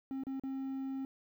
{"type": "tone with dropouts", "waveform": "triangle", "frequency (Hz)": 267.9, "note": "C4", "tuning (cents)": 41, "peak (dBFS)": -34, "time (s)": [0.11, 1.05], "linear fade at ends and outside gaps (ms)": 1, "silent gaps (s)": [[0.236, 0.268], [0.397, 0.436]], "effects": ["11-bit"]}